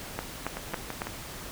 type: two click trains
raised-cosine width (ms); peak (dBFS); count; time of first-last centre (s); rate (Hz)
0.5; -18 / -15; 4 / 4; 0.57-1.07 / 0.19-1.019; 6 / 3.62
effects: pink hiss -41 dBFS RMS until 1.51 s